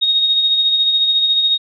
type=tone with tremolo; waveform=sine; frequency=3736 Hz; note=A#7; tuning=3 cents sharp; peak=-10 dBFS; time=0.01-1.58 s; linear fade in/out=20 ms; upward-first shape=sine; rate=14 Hz; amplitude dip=40%; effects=none